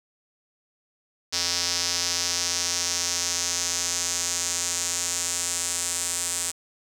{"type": "tone with band-pass filter sweep", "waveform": "square", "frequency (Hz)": 87.1, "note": "F2", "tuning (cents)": -4, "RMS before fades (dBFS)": -27, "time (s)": [1.32, 6.52], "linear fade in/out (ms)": 20, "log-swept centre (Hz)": [5300, 8000], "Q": 3.2, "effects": ["8-bit"]}